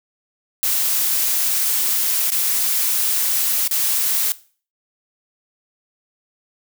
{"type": "noise with dropouts", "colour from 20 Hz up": "blue", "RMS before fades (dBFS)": -19, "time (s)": [0.63, 4.32], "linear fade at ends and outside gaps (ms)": 0, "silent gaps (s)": [[2.303, 2.319], [3.676, 3.712]], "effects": ["noise-tail reverb RT60 0.4 s tail -18 dB re dry"]}